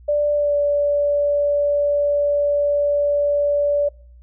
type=tone with pitch glide; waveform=sine; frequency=587.3 to 578.5 Hz; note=D5 to D5; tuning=0 to -26 cents; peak=-15 dBFS; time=0.08-3.89 s; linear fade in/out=10 ms; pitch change=-26 cents; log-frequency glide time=0.34-0.55 s; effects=noise-tail reverb RT60 0.5 s tail -24 dB re dry + added 60 Hz sine -42 dBFS peak until 4.22 s